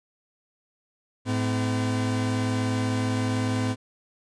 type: tone pair together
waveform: 40% pulse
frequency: 107.4 / 255.7 Hz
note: A2 / C4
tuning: -41 / -40 cents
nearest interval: octave + minor third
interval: 1501 cents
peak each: -25 / -26 dBFS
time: 1.25-3.76 s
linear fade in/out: 50 ms
effects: resampled to 22050 Hz